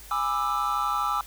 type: chord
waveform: triangle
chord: E dominant seventh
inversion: first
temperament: just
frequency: 824.1 / 988.9 / 1186.7 / 1318.5 Hz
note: G#5 / B5 / D6 / E6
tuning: -14 / +2 / +18 / 0 cents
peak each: -29 / -32 / -26 / -26 dBFS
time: 0.11-1.21 s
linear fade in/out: 2 ms
effects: added 50 Hz sine -47 dBFS peak until 1.26 s + white hiss -47 dBFS RMS until 1.26 s

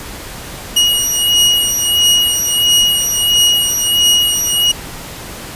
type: beating tone pair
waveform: sawtooth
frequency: 2890 / 2891.5 Hz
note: F#7 / F#7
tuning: -41 / -41 cents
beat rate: 1.5 Hz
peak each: -10 dBFS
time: 0.76-4.72 s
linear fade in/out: 10 ms
effects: pink hiss -29 dBFS RMS until 5.55 s + resampled to 32000 Hz

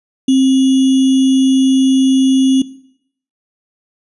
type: tone with sample-and-hold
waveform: sine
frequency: 264.6 Hz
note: C4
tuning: 20 cents sharp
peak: -7 dBFS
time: 0.28-2.62 s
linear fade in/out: 5 ms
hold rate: 3150 Hz
effects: noise-tail reverb RT60 0.7 s tail -19 dB re dry + resampled to 24000 Hz

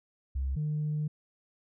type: tone pair in turn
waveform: sine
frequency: 67.1 / 151.2 Hz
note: C2 / D#3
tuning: +44 / -49 cents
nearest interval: octave + major second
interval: 1407 cents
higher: second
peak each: -27 dBFS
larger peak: neither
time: 0.35-0.56 / 0.56-1.08 s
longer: second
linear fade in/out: 10 ms
effects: tanh soft clip ceiling -25 dBFS

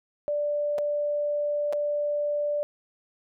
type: tone with dropouts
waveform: sine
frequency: 587.3 Hz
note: D5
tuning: in tune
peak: -24 dBFS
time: 0.28-2.63 s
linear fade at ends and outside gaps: 0 ms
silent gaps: 0.782-0.786 / 1.726-1.732 s
effects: none

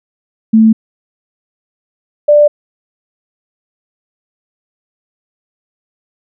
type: tone pair in turn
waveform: sine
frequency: 221.2 / 590.5 Hz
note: A3 / D5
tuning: +9 / +9 cents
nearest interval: octave + perfect fourth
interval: 1700 cents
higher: second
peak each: -3 dBFS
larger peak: neither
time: 0.53-0.73 / 2.28-2.48 s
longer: neither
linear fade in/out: 10 ms
effects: none

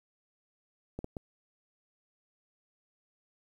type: clicks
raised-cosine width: 2 ms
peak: -24 dBFS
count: 3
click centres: 0.99 / 1.044 / 1.168 s
effects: 10-bit

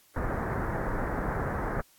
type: low-pass noise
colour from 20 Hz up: pink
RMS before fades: -31 dBFS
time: 0.16-1.81 s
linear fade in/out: 2 ms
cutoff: 1800 Hz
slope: 48 dB/octave
effects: white hiss -61 dBFS RMS until 1.98 s + AAC 64 kbps

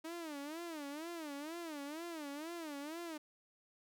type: tone with vibrato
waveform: sawtooth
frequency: 311.1 Hz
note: D#4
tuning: in tune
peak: -39 dBFS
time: 0.04-3.18 s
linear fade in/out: 10 ms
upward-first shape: sine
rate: 2.1 Hz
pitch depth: 180 cents each way
effects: none

